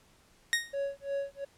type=tone with exponential decay; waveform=sawtooth; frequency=1865 Hz; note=A#6; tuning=in tune; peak=-18 dBFS; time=0.53-0.75 s; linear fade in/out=0 ms; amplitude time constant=47 ms
type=tone with tremolo; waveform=triangle; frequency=557 Hz; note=C#5; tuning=8 cents sharp; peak=-27 dBFS; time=0.73-1.45 s; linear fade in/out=10 ms; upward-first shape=sine; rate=2.9 Hz; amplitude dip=100%
effects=pink hiss -63 dBFS RMS until 1.57 s + low-pass 11000 Hz 12 dB/octave